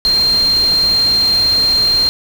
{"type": "tone in noise", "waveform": "sine", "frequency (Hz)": 4186, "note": "C8", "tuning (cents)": 0, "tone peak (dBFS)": -10, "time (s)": [0.05, 2.09], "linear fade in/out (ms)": 0, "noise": "pink", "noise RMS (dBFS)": -26, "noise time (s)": [0.05, 2.09], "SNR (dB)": 13, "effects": []}